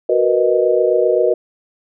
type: chord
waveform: sine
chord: B major seventh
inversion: second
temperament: equal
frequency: 370 / 466.2 / 493.9 / 622.3 Hz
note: F#4 / A#4 / B4 / D#5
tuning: 0 / 0 / 0 / 0 cents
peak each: -17 dBFS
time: 0.09-1.34 s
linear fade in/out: 5 ms
effects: none